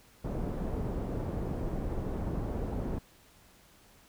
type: low-pass noise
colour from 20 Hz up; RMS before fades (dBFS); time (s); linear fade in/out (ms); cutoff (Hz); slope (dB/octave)
pink; -34; 0.24-2.99; 10; 560; 12
effects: pink hiss -60 dBFS RMS until 4.08 s